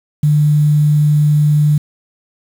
sine tone with quantisation, 149.1 Hz, D3, 27 cents sharp, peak -8 dBFS, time 0.23-1.78 s, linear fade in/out 5 ms, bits 6, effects none

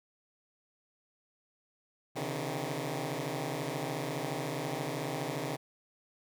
10% pulse tone cluster, 131.2 / 143.6 / 157.9 Hz, C3 / D3 / D#3, +5 / -39 / +26 cents, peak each -30 dBFS, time 2.15-5.57 s, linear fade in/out 20 ms, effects none

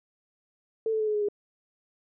sine tone with pitch steps, 444.9 / 438 / 431.2 / 424.6 / 418 / 411.5 Hz, A4 / A4 / A4 / G#4 / G#4 / G#4, +19 / -8 / -35 / +38 / +11 / -16 cents, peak -24 dBFS, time 0.86-1.286 s, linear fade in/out 2 ms, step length 71 ms, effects none

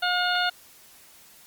harmonic tone, 717 Hz, F5, 45 cents sharp, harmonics 1 / 2 / 3 / 4 / 5 / 6, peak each -27 / -25 / -37 / -31 / -31 / -32 dBFS, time 0.02-0.5 s, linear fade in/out 10 ms, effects white hiss -52 dBFS RMS until 1.46 s + Opus 32 kbps

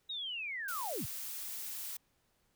sine linear sweep, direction down, 3838 to 65.41 Hz, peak -37 dBFS, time 0.09-1.06 s, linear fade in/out 10 ms
blue noise, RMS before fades -42 dBFS, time 0.68-1.97 s, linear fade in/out 5 ms
effects pink hiss -75 dBFS RMS until 2.55 s

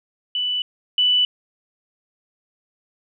sine tone pair in turn, 2977 / 2977 Hz, F#7 / F#7, +10 / +10 cents, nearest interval unison, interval 0 cents, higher neither, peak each -20 / -14 dBFS, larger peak second, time 0.35-0.62 / 0.98-1.25 s, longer neither, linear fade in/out 2 ms, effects none

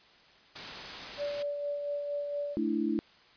white noise, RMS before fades -40 dBFS, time 0.55-1.43 s, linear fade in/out 10 ms
sine tone with tremolo, 578 Hz, D5, 28 cents flat, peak -30 dBFS, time 1.17-2.57 s, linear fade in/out 50 ms, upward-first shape sine, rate 4.3 Hz, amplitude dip 35%
sine chord, A suspended fourth, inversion none, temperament equal, 220 / 293.7 / 329.6 Hz, A3 / D4 / E4, 0 / 0 / 0 cents, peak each -32 / -32 / -31 dBFS, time 2.57-2.99 s, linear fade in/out 0 ms
effects white hiss -59 dBFS RMS until 3.36 s + resampled to 11025 Hz

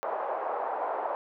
white band-pass noise, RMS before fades -32 dBFS, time 0.03-1.15 s, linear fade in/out 0 ms, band 520 to 940 Hz, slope 24 dB/octave, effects none

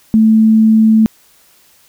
sine tone, 220 Hz, A3, in tune, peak -5 dBFS, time 0.14-1.06 s, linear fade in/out 0 ms, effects white hiss -49 dBFS RMS until 1.88 s

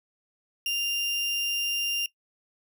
35% pulse tone, 2794 Hz, F7, in tune, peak -24 dBFS, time 0.66-2.06 s, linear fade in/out 2 ms, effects noise-tail reverb RT60 0.1 s tail -20 dB re dry

